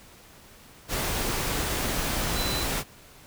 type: tone in noise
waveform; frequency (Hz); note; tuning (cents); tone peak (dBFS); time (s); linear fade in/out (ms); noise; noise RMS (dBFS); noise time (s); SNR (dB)
sine; 4006; B7; +24; -32; 2.33-2.66; 50; pink; -28; 0.88-2.84; -7
effects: pink hiss -51 dBFS RMS until 3.26 s